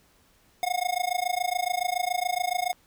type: tone with amplitude modulation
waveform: square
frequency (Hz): 722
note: F#5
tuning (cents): -43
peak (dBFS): -22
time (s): 0.63-2.73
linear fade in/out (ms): 0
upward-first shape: sine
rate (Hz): 27.1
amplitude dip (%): 95
effects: pink hiss -62 dBFS RMS until 2.86 s